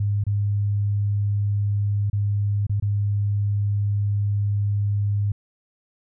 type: tone with dropouts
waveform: sine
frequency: 102.1 Hz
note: G#2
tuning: 29 cents flat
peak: -19 dBFS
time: 0-5.32 s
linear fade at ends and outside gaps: 5 ms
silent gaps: 0.239-0.266 / 2.1-2.13 / 2.668-2.695 / 2.8-2.823 s
effects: none